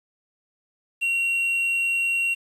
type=tone with quantisation; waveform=triangle; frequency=2745 Hz; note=F7; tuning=31 cents flat; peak=-19 dBFS; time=1.01-2.35 s; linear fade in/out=20 ms; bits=8; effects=resampled to 32000 Hz